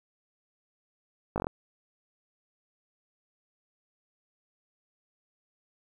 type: slowing click train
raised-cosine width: 1 ms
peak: -16 dBFS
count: 6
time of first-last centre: 1.36-1.469 s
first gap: 19 ms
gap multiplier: 1.07
effects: 9-bit